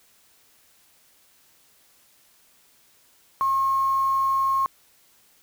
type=tone with quantisation; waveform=sine; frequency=1078 Hz; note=C#6; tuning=49 cents flat; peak=-19 dBFS; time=3.41-4.66 s; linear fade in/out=0 ms; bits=7; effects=white hiss -59 dBFS RMS until 5.42 s

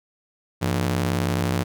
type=ring-modulated tone; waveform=sawtooth; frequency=130.81 Hz; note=C3; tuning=in tune; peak=-14 dBFS; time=0.61-1.64 s; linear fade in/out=20 ms; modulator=35.9 Hz; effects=none

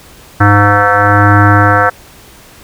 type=tone with frequency modulation; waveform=sine; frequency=717 Hz; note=F5; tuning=45 cents sharp; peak=-4 dBFS; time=0.4-1.9 s; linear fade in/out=10 ms; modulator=205 Hz; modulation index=4.5; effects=pink hiss -38 dBFS RMS until 2.63 s

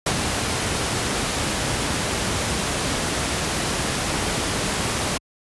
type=noise with ADSR envelope; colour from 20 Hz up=pink; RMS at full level=-19 dBFS; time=0.06-5.18 s; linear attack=7 ms; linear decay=62 ms; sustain=-4 dB; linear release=9 ms; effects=high-pass 60 Hz 12 dB/octave + resampled to 24000 Hz

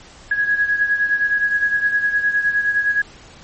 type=beating tone pair; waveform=sine; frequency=1661.2 / 1670.9 Hz; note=G#6 / G#6; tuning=0 / +10 cents; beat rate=9.7 Hz; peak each=-16 / -22 dBFS; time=0.31-3.02 s; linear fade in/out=5 ms; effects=pink hiss -43 dBFS RMS until 3.43 s + MP3 32 kbps

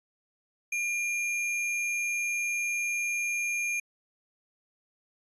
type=tone with sample-and-hold; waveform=sine; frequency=2400 Hz; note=D7; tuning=37 cents sharp; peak=-27 dBFS; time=0.72-3.8 s; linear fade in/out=5 ms; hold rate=8820 Hz; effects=resampled to 24000 Hz

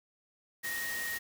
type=tone in noise; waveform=sine; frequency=1870 Hz; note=A#6; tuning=5 cents sharp; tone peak=-35 dBFS; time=0.63-1.19 s; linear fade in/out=20 ms; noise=white; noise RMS=-40 dBFS; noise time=0.63-1.19 s; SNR=+2 dB; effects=none

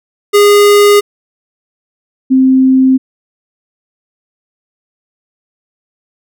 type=tone pair in turn; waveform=square / sine; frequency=410 / 261.8 Hz; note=G#4 / C4; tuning=-22 / +1 cents; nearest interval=minor sixth; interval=777 cents; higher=first; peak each=-4 dBFS; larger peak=neither; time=0.33-1.01 / 2.3-2.98 s; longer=neither; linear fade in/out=20 ms; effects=none

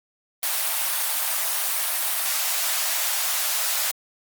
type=high-pass noise; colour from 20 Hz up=white; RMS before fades=-24 dBFS; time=0.43-3.91 s; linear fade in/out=0 ms; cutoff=590 Hz; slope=48 dB/octave; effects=Opus 32 kbps

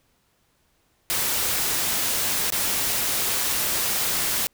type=noise with dropouts; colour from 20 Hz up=white; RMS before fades=-24 dBFS; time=1.1-4.47 s; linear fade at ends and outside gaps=0 ms; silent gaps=2.503-2.523 s; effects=pink hiss -66 dBFS RMS until 4.53 s

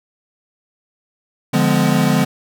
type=chord; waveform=square; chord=D diminished seventh; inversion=none; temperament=equal with one note detuned; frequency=146.83 / 174.61 / 207.7 / 253.2 Hz; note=D3 / F3 / Ab3 / Cb4; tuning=0 / 0 / 0 / +43 cents; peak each=-19 dBFS; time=1.53-2.25 s; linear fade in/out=10 ms; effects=none

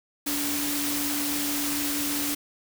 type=tone in noise; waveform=sine; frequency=289.5 Hz; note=D4; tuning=25 cents flat; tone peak=-30 dBFS; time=0.26-2.35 s; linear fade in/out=10 ms; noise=white; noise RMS=-29 dBFS; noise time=0.26-2.35 s; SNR=-4 dB; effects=none

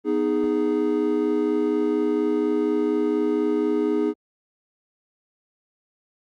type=chord; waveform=triangle; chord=G# minor; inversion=first; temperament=equal; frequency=246.9 / 311.1 / 415.3 Hz; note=B3 / D#4 / G#4; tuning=0 / 0 / 0 cents; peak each=-25 / -21 / -21 dBFS; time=0.04-4.14 s; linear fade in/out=50 ms; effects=Opus 32 kbps

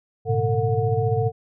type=tone cluster; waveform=sine; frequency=105.3 / 120.1 / 140.6 / 450.8 / 729 Hz; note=G#2 / B2 / C#3 / A4 / F#5; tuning=+24 / -48 / +25 / +42 / -26 cents; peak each=-24 / -24 / -30 / -23 / -28 dBFS; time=0.25-1.32 s; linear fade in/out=50 ms; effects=none

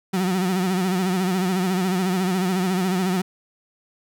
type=tone with vibrato; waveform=35% pulse; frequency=185 Hz; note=F#3; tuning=in tune; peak=-18 dBFS; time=0.13-3.22 s; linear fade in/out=10 ms; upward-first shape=sine; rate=14 Hz; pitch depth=75 cents each way; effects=none

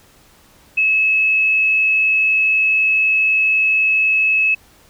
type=tone; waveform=sine; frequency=2588 Hz; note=E7; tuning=32 cents flat; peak=-12 dBFS; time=0.77-4.55 s; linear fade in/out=10 ms; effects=pink hiss -50 dBFS RMS until 4.89 s

